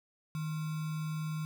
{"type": "tone with sample-and-hold", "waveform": "sine", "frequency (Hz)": 156.4, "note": "D#3", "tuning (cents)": 9, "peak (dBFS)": -33, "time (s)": [0.35, 1.45], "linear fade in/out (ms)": 0, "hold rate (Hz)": 1225, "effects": []}